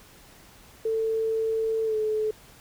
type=tone with pitch glide; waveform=sine; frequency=445.3 to 431.4 Hz; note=A4 to A4; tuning=+21 to -34 cents; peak=-23 dBFS; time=0.85-2.31 s; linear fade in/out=5 ms; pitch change=-55 cents; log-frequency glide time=1.85-1.96 s; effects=pink hiss -52 dBFS RMS until 2.6 s